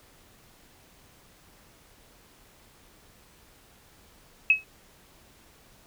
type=tone with exponential decay; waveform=sine; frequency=2567 Hz; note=E7; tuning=47 cents flat; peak=-12 dBFS; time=4.5-4.64 s; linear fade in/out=2 ms; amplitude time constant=29 ms; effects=pink hiss -57 dBFS RMS until 5.86 s